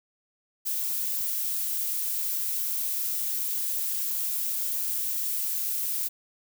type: noise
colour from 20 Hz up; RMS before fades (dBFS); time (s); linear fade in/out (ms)
violet; -29; 0.65-6.09; 20
effects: none